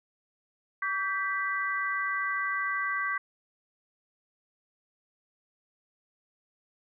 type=chord; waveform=sine; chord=G major; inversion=second; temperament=equal with one note detuned; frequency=1145.2 / 1568 / 1975.5 Hz; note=D6 / G6 / B6; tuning=-44 / 0 / 0 cents; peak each=-32 dBFS; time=0.82-3.18 s; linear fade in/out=5 ms; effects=none